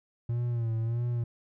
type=tone with vibrato; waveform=triangle; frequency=116.54 Hz; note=A#2; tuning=in tune; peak=-25 dBFS; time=0.29-1.24 s; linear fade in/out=5 ms; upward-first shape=sine; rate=1.6 Hz; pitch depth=65 cents each way; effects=none